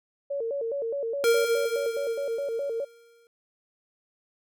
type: tone with vibrato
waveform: sine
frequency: 507 Hz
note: B4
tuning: 45 cents sharp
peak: -27 dBFS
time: 0.3-2.85 s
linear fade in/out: 10 ms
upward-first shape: square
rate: 4.8 Hz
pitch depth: 180 cents each way
type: tone with exponential decay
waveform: square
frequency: 465.7 Hz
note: A#4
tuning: 2 cents flat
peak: -19 dBFS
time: 1.24-3.27 s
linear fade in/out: 1 ms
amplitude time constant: 440 ms
effects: none